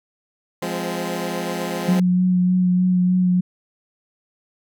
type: chord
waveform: 15% pulse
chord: F minor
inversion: none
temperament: equal with one note detuned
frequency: 174.61 / 207.7 / 257.9 Hz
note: F3 / Ab3 / C4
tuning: 0 / 0 / -25 cents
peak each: -20 / -22 / -24 dBFS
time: 0.62-2 s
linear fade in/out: 5 ms
type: tone with vibrato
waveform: sine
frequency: 181.7 Hz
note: F#3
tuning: 31 cents flat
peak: -14 dBFS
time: 1.88-3.41 s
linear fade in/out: 10 ms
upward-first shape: sine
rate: 3.3 Hz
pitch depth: 16 cents each way
effects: none